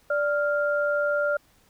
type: tone pair together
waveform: sine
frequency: 585.6 / 1396.9 Hz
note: D5 / F6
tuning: -5 / 0 cents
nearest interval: octave + minor third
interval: 1505 cents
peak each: -23 / -26 dBFS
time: 0.1-1.37 s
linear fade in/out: 5 ms
effects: pink hiss -61 dBFS RMS until 1.69 s